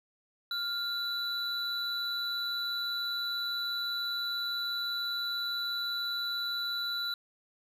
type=tone pair together; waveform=triangle; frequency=1400 / 3963 Hz; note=F6 / B7; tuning=+4 / +5 cents; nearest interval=octave + tritone; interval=1801 cents; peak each=-35 / -31 dBFS; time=0.51-7.14 s; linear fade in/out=2 ms; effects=none